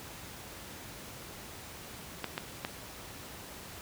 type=clicks; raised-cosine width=0.3 ms; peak=-17 dBFS; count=3; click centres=2.243 / 2.379 / 2.649 s; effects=pink hiss -46 dBFS RMS until 3.81 s + high-pass 60 Hz 12 dB/octave